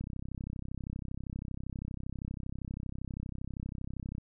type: click train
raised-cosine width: 5 ms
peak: -26 dBFS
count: 137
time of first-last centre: 0.01-4.182 s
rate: 32.6 Hz
effects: none